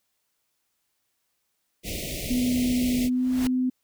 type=band-stop noise; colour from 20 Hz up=pink; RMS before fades=-32 dBFS; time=1.83-3.1 s; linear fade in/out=50 ms; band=690 to 2000 Hz; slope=96 dB/octave
type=tone with pitch glide; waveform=sine; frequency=248.5 to 254.5 Hz; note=B3 to C4; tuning=+11 to -48 cents; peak=-21 dBFS; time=2.3-3.7 s; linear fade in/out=10 ms; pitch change=+41 cents; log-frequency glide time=3.01-3.26 s
type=noise with exponential growth; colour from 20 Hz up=pink; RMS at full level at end=-30 dBFS; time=3.06-3.47 s; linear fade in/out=1 ms; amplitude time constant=88 ms
effects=white hiss -75 dBFS RMS until 3.83 s